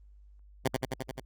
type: tone with echo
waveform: 10% pulse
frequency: 130.81 Hz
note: C3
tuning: in tune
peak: -17 dBFS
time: 0.65-0.68 s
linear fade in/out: 5 ms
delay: 87 ms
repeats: 6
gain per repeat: -2 dB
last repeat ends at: 1.202 s
effects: added 50 Hz sine -52 dBFS peak until 1.25 s + Opus 24 kbps

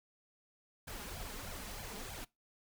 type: noise with flanger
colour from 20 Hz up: pink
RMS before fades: -45 dBFS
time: 0.87-2.25 s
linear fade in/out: 10 ms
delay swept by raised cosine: 1.2 to 4.9 ms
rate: 3.2 Hz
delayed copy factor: +0.9
effects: noise-tail reverb RT60 0.2 s tail -22 dB re dry

